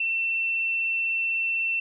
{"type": "tone", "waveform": "sine", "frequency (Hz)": 2692, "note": "E7", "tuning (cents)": 36, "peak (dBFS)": -23, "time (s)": [0, 1.8], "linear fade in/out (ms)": 5, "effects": []}